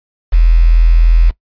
sine tone with quantisation, 41.6 Hz, E1, 17 cents sharp, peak -4 dBFS, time 0.32-1.31 s, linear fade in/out 20 ms, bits 5, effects noise-tail reverb RT60 0.1 s tail -19 dB re dry + resampled to 11025 Hz

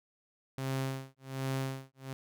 sawtooth tone with tremolo, 133.5 Hz, C3, 35 cents sharp, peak -27 dBFS, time 0.58-2.13 s, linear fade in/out 0 ms, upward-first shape sine, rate 1.3 Hz, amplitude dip 100%, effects none

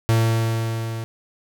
45% pulse tone with level ramp, 113.5 Hz, A#2, 46 cents flat, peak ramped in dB -14 to -27 dBFS, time 0.09-1.04 s, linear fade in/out 0 ms, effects none

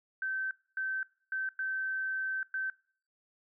sine tone bursts at uneven times, 1545 Hz, G6, 26 cents flat, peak -31 dBFS, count 5, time 0.22-0.51 / 0.77-1.03 / 1.32-1.49 / 1.59-2.43 / 2.54-2.7 s, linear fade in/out 2 ms, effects noise-tail reverb RT60 0.5 s tail -24 dB re dry

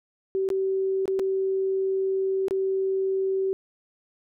sine tone with dropouts, 383.8 Hz, G4, 37 cents flat, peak -22 dBFS, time 0.35-3.53 s, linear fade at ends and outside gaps 0 ms, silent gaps 0.489-0.502 / 1.056-1.079 / 1.192-1.196 / 2.483-2.509 s, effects none

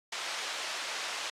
white band-pass noise, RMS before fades -37 dBFS, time 0.12-1.3 s, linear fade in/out 5 ms, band 610 to 4600 Hz, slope 12 dB/octave, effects low-pass 9000 Hz 12 dB/octave + AAC 64 kbps

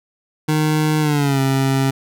25% pulse tone with pitch glide, 154.1 to 134.93 Hz, D#3 to C#3, -16 to -46 cents, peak -11 dBFS, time 0.48-1.91 s, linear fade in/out 10 ms, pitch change -230 cents, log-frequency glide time 1-1.4 s, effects none

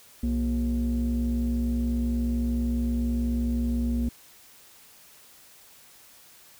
sine tone pair together, 62.29 / 236.4 Hz, B1 / A#3, +15 / +24 cents, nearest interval octave + major seventh, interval 2309 cents, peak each -24 / -24 dBFS, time 0.23-4.09 s, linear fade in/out 5 ms, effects tanh soft clip ceiling -20 dBFS + white hiss -53 dBFS RMS until 6.59 s

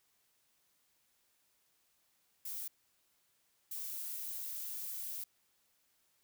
violet noise bursts at uneven times, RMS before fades -42 dBFS, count 2, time 2.45-2.68 / 3.71-5.24 s, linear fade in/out 5 ms, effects white hiss -75 dBFS RMS until 6.23 s

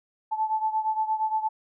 sine beating tone pair, 870 / 878.6 Hz, A5 / A5, -20 / -3 cents, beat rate 8.6 Hz, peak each -25 / -29 dBFS, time 0.31-1.49 s, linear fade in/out 20 ms, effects none

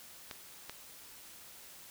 clicks, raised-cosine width 0.2 ms, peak -24 / -24 dBFS, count 2, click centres 0.312 / 0.696 s, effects white hiss -53 dBFS RMS until 1.9 s

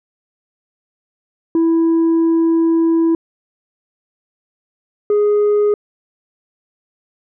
sine tone pair in turn, 329.6 / 415.3 Hz, E4 / G#4, 0 / 0 cents, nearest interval major third, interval 400 cents, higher second, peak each -8 dBFS, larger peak neither, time 1.55-3.15 / 5.1-5.74 s, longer first, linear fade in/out 2 ms, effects tanh soft clip ceiling -10 dBFS

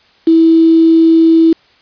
sine tone with quantisation, 326.8 Hz, E4, 15 cents flat, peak -4 dBFS, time 0.27-1.53 s, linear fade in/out 5 ms, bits 4, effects white hiss -49 dBFS RMS until 1.81 s + resampled to 11025 Hz

